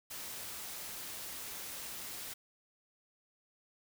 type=noise; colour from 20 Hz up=white; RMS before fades=-44 dBFS; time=0.1-2.34 s; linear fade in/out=10 ms; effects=none